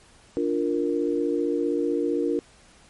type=chord; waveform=sine; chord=Bb major; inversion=first; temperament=equal; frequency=293.7 / 349.2 / 466.2 Hz; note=D4 / F4 / Bb4; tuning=0 / 0 / 0 cents; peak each=-26 dBFS; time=0.37-2.39 s; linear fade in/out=0 ms; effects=pink hiss -54 dBFS RMS until 2.89 s + MP3 48 kbps